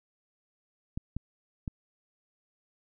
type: clicks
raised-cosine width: 5 ms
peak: -21 dBFS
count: 3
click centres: 0.975 / 1.166 / 1.678 s
effects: none